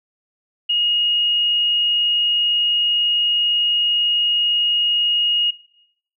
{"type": "tone", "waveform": "sine", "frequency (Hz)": 2871, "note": "F7", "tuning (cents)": 47, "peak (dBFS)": -15, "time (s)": [0.69, 5.51], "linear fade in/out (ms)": 10, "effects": ["noise-tail reverb RT60 0.7 s tail -17 dB re dry"]}